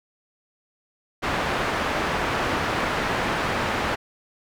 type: low-pass noise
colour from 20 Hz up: white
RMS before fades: -25 dBFS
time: 1.22-3.96 s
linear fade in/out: 20 ms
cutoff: 1600 Hz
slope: 12 dB/octave
effects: none